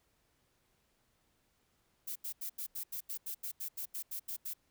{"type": "noise bursts", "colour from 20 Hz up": "violet", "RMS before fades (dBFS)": -40, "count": 15, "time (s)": [2.07, 4.537], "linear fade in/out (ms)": 10, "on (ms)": 87, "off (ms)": 83, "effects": ["pink hiss -75 dBFS RMS until 4.7 s"]}